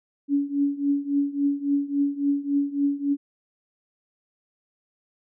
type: tone with tremolo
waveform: sine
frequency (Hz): 283.2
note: C#4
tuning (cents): +37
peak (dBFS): -17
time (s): 0.28-3.17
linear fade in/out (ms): 50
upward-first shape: triangle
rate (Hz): 3.6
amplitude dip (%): 90
effects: none